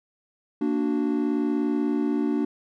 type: chord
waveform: triangle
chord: Bb augmented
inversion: none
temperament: equal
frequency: 233.1 / 293.7 / 370 Hz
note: Bb3 / D4 / F#4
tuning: 0 / 0 / 0 cents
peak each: -25 / -22 / -28 dBFS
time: 0.61-2.45 s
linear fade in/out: 5 ms
effects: none